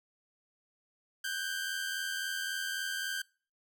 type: tone pair together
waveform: sawtooth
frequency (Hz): 1508 / 1591.7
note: F#6 / G6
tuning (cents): +32 / +26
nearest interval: minor second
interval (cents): 94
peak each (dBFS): -35 / -32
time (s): 1.24-3.22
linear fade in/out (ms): 5
effects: noise-tail reverb RT60 0.4 s tail -25 dB re dry